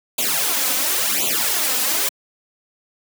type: noise with flanger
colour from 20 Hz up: white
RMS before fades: -20 dBFS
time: 0.18-2.09 s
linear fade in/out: 5 ms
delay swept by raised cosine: 0.28 to 3.98 ms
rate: 0.94 Hz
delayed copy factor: +0.9
effects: high-pass 200 Hz 12 dB/octave